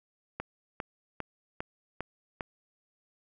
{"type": "click train", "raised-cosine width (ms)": 0.5, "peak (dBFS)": -19, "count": 6, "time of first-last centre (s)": [0.4, 2.408], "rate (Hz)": 2.49, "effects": []}